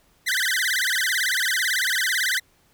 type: tone with vibrato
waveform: sawtooth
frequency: 1760 Hz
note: A6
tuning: in tune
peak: -17 dBFS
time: 0.26-2.4 s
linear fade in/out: 20 ms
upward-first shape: sine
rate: 18 Hz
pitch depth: 280 cents each way
effects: pink hiss -61 dBFS RMS until 2.73 s